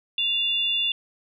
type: tone pair together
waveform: sine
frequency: 2794 / 3486 Hz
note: F7 / A7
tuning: 0 / -17 cents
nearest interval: major third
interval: 383 cents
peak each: -24 dBFS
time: 0.18-0.92 s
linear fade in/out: 2 ms
effects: none